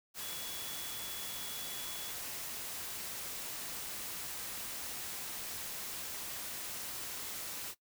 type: tone in noise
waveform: sine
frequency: 3383 Hz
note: G#7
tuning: 31 cents sharp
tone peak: -47 dBFS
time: 0.19-2.14 s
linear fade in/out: 50 ms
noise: white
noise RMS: -42 dBFS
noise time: 0.14-7.75 s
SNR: -8 dB
effects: noise-tail reverb RT60 0.1 s tail -19 dB re dry